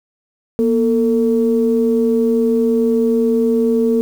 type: tone pair together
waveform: sine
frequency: 237.1 / 449.4 Hz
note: A#3 / A4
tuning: +30 / +37 cents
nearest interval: major seventh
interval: 1107 cents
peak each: -14 dBFS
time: 0.59-4.01 s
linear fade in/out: 0 ms
effects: tanh soft clip ceiling -4 dBFS + 7-bit